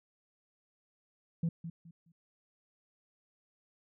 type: tone with echo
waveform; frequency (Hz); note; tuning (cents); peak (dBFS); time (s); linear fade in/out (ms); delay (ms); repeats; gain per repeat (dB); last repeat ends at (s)
sine; 166.4; E3; +17; -26; 1.43-1.49; 5; 210; 3; -12; 2.12
effects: tanh soft clip ceiling -26 dBFS